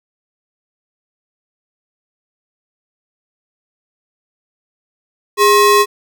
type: ring-modulated tone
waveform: square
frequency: 740 Hz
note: F#5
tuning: in tune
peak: -5 dBFS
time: 5.37-5.86 s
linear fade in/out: 50 ms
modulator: 330 Hz
effects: none